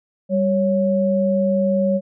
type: tone pair together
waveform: sine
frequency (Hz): 196 / 554.4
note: G3 / C#5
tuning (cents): 0 / 0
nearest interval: octave + tritone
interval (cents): 1800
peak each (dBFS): -18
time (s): 0.29-2.01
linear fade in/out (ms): 50
effects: none